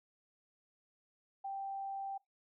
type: tone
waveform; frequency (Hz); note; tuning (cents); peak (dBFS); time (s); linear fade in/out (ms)
sine; 784; G5; 0; -38; 1.44-2.18; 10
effects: noise-tail reverb RT60 0.2 s tail -23 dB re dry